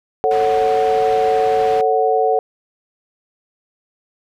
sine chord, F# minor, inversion first, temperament just, 444 / 555 / 740 Hz, A4 / C#5 / F#5, +16 / +2 / 0 cents, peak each -16 / -21 / -16 dBFS, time 0.24-2.39 s, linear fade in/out 0 ms
white low-pass noise, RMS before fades -32 dBFS, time 0.31-1.81 s, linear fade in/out 0 ms, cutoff 2100 Hz, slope 12 dB/octave
effects none

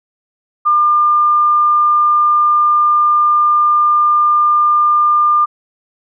sine tone, 1200 Hz, D6, 37 cents sharp, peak -8 dBFS, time 0.65-5.46 s, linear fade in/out 20 ms, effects none

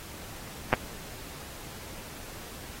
clicks, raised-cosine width 0.5 ms, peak -6 dBFS, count 2, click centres 0.729 / 0.737 s, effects pink hiss -44 dBFS RMS until 2.8 s + AAC 48 kbps

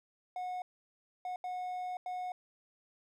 triangle tone bursts at uneven times, 729 Hz, F#5, 26 cents flat, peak -34 dBFS, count 4, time 0.36-0.62 / 1.25-1.36 / 1.44-1.97 / 2.06-2.32 s, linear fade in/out 2 ms, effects none

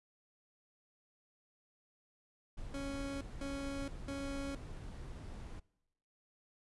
brown noise, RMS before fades -46 dBFS, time 2.57-5.6 s, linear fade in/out 10 ms
30% pulse tone bursts, 277.2 Hz, C#4, in tune, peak -37 dBFS, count 3, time 2.74-4.55 s, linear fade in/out 2 ms, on 470 ms, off 200 ms
effects noise-tail reverb RT60 0.9 s tail -24 dB re dry + resampled to 24000 Hz

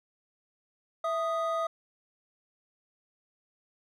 triangle tone pair together, 659.3 / 1243.8 Hz, E5 / D#6, 0 / -1 cents, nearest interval major seventh, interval 1099 cents, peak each -28 / -29 dBFS, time 1.04-1.67 s, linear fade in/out 5 ms, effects none

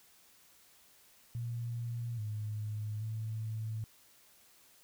sine tone with pitch steps, 118.1 / 106.5 / 110.3 Hz, A#2 / G#2 / A2, +23 / +44 / +5 cents, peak -35 dBFS, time 1.35-3.84 s, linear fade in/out 0 ms, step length 830 ms, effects white hiss -63 dBFS RMS until 4.83 s

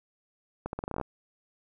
accelerating click train, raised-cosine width 1 ms, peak -19 dBFS, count 11, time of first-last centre 0.66-1.013 s, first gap 71 ms, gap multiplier 0.83, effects none

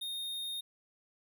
square tone, 3691 Hz, A#7, 18 cents flat, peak -37 dBFS, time 0.01-0.61 s, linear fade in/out 10 ms, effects none

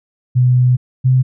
sine tone pair in turn, 125.4 / 128.85 Hz, B2 / C3, +27 / -26 cents, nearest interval unison, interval 47 cents, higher second, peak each -8 dBFS, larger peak neither, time 0.35-0.77 / 1.04-1.23 s, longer first, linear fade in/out 20 ms, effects none

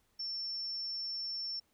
sine tone, 5410 Hz, E8, 44 cents sharp, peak -36 dBFS, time 0.19-1.6 s, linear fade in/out 10 ms, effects pink hiss -74 dBFS RMS until 1.73 s

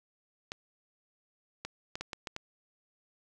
clicks, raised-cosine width 0.2 ms, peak -20 dBFS, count 7, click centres 0.519 / 1.65 / 1.955 / 2.01 / 2.132 / 2.272 / 2.364 s, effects none

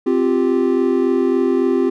triangle chord, C suspended fourth, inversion none, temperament just, 261.6 / 348.8 / 392.4 Hz, C4 / F4 / G4, 0 / -2 / +2 cents, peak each -16 dBFS, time 0.06-1.9 s, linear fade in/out 10 ms, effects none

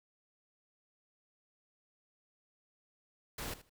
pink noise with echo, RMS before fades -41 dBFS, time 3.38-3.54 s, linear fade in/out 5 ms, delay 78 ms, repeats 2, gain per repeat -15 dB, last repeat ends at 3.696 s, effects none

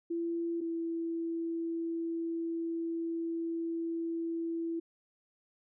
sine tone pair in turn, 337.2 / 332.2 Hz, E4 / E4, +39 / +13 cents, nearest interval unison, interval 26 cents, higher first, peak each -31 / -32 dBFS, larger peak first, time 0.1-0.61 / 0.61-4.8 s, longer second, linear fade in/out 10 ms, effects none

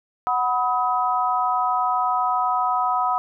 sine chord, B major, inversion second, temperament equal with one note detuned, 740 / 987.8 / 1267.7 Hz, F#5 / B5 / D#6, 0 / 0 / +32 cents, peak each -23 dBFS, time 0.27-3.18 s, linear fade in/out 0 ms, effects none

